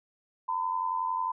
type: tone pair together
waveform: sine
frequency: 917.9 / 1009 Hz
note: A#5 / B5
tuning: -27 / +37 cents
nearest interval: major second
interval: 164 cents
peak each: -32 / -29 dBFS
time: 0.48-1.32 s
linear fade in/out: 10 ms
effects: none